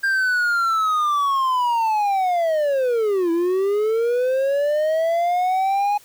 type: linear two-way sweep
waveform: triangle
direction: down then up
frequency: 1600 to 329.6 to 832 Hz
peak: -15 dBFS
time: 0.03-5.98 s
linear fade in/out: 10 ms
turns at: 3.31 s
effects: white hiss -50 dBFS RMS until 6.04 s